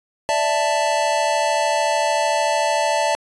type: chord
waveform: square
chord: D suspended second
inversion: none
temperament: just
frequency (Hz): 587.3 / 660.7 / 881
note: D5 / E5 / A5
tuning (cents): 0 / +4 / +2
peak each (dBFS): -23 / -23 / -21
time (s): 0.29-3.15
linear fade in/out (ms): 0
effects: resampled to 22050 Hz